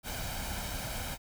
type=noise with comb filter; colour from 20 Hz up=pink; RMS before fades=-37 dBFS; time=0.03-1.18 s; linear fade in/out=50 ms; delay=1.3 ms; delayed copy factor=+0.6; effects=none